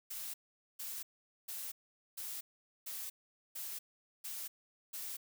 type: noise bursts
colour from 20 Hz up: blue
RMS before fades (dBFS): -43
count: 8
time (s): 0.1-5.17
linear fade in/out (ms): 10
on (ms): 240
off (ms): 450
effects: none